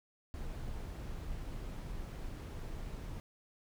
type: noise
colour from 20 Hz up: brown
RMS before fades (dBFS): -42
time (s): 0.34-3.2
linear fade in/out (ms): 0
effects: none